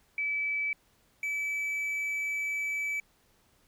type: tone pair in turn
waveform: sine / triangle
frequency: 2302 / 2302 Hz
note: D7 / D7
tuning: -35 / -35 cents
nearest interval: unison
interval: 0 cents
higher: neither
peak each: -28 dBFS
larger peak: neither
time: 0.18-0.73 / 1.23-3 s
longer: second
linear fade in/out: 2 ms
effects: pink hiss -67 dBFS RMS until 3.67 s